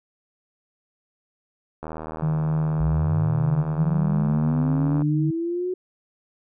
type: click train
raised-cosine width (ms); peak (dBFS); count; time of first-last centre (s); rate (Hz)
1; -19; 253; 1.83-5.02; 79
type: tone with pitch glide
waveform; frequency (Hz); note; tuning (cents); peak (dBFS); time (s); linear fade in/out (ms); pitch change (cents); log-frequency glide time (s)
sine; 154.8 to 149.61; D#3 to D3; -9 to +32; -20; 2.22-5.31; 10; -59; 3.59-4.64
type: linear sweep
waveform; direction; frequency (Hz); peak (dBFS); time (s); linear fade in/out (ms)
sine; up; 58.27 to 370; -23; 2.8-5.74; 5
effects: none